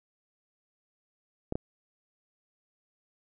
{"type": "clicks", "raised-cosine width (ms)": 2, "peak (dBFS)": -17, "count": 2, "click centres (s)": [1.524, 1.555], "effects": []}